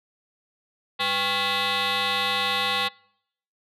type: tone with frequency modulation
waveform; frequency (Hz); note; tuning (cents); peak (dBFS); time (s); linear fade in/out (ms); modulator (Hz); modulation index
sine; 2293; D7; -42; -19; 0.99-2.89; 20; 299; 5.7
effects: noise-tail reverb RT60 0.7 s tail -26 dB re dry + tanh soft clip ceiling -21 dBFS